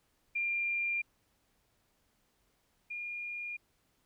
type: tone pair in turn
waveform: sine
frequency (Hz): 2391 / 2419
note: D7 / D#7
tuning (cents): +30 / -49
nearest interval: unison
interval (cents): 21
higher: second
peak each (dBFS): -30 / -37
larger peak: first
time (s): 0.35-1.02 / 2.9-3.57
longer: neither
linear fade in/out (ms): 10
effects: pink hiss -74 dBFS RMS until 4.05 s